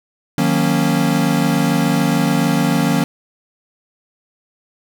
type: chord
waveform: square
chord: D# minor seventh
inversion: none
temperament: equal with one note detuned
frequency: 155.56 / 182.45 / 233.1 / 277.2 Hz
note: D#3 / F#3 / A#3 / C#4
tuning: 0 / -24 / 0 / 0 cents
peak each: -20 dBFS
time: 0.38-3.04 s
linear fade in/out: 2 ms
effects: 8-bit